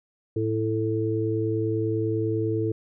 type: harmonic tone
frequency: 110 Hz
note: A2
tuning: in tune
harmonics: 1 / 3 / 4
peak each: -27 / -27 / -27 dBFS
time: 0.36-2.72 s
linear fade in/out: 5 ms
effects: none